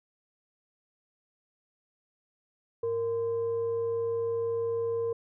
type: tone with frequency modulation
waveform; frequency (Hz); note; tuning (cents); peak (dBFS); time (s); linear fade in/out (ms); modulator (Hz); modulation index
sine; 463; A#4; -12; -27; 2.83-5.13; 5; 567; 0.25
effects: none